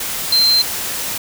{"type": "tone in noise", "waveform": "sine", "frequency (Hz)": 4129, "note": "C8", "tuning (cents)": -24, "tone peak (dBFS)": -10, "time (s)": [0.32, 0.62], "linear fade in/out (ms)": 5, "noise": "white", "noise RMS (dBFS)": -23, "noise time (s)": [0, 1.18], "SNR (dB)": 10, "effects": []}